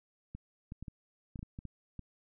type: clicks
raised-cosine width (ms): 5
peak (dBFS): -30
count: 10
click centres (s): 0.35 / 0.721 / 0.826 / 0.882 / 1.358 / 1.392 / 1.429 / 1.589 / 1.653 / 1.993
effects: none